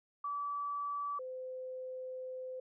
sine tone pair in turn, 1152 / 513.2 Hz, D6 / C5, -34 / -34 cents, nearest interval octave + major second, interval 1400 cents, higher first, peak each -35 / -40 dBFS, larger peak first, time 0.24-1.19 / 1.19-2.6 s, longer second, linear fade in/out 5 ms, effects none

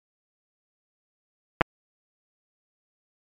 clicks, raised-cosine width 0.5 ms, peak -3 dBFS, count 2, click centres 1.61 / 1.616 s, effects MP3 96 kbps

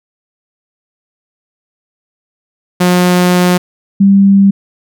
sawtooth / sine tone pair in turn, 179.2 / 197.13 Hz, F3 / G3, +45 / +10 cents, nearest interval major second, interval 165 cents, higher second, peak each -3 dBFS, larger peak neither, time 2.8-3.58 / 4-4.51 s, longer first, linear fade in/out 10 ms, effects none

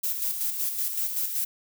violet noise with tremolo, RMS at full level -27 dBFS, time 0.03-1.45 s, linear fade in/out 10 ms, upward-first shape square, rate 5.3 Hz, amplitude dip 45%, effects none

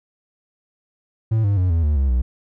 triangle tone with pitch steps, 111.1 / 100.71 / 91.29 / 82.75 / 75.01 / 68 / 61.64 Hz, A2 / G2 / F#2 / E2 / D2 / C#2 / B1, +17 / +47 / -23 / +7 / +37 / -33 / -3 cents, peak -13 dBFS, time 1.31-2.22 s, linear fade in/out 10 ms, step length 130 ms, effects none

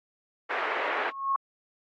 white band-pass noise, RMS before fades -30 dBFS, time 0.49-1.11 s, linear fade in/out 20 ms, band 410 to 2000 Hz, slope 24 dB/octave
sine tone with exponential growth, 1091 Hz, C#6, 28 cents flat, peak -19 dBFS, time 0.9-1.36 s, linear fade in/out 2 ms, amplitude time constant 99 ms
effects AAC 32 kbps

